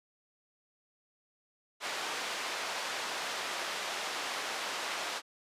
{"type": "band-pass noise", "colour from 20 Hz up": "pink", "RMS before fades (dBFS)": -37, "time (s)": [1.8, 5.22], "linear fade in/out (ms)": 50, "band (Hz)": [670, 5700], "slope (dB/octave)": 12, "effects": ["resampled to 32000 Hz"]}